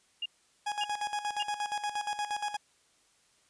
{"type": "tone bursts", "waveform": "sine", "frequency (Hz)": 2823, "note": "F7", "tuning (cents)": 18, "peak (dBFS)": -31, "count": 3, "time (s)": [0.22, 1.434], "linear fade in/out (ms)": 5, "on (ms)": 38, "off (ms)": 550}
{"type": "tone with tremolo", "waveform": "40% pulse", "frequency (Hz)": 830.6, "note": "G#5", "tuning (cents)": 0, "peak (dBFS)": -29, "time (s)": [0.66, 2.57], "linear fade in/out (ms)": 10, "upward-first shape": "square", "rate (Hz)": 8.5, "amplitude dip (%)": 70}
{"effects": ["white hiss -67 dBFS RMS until 3.49 s", "resampled to 22050 Hz"]}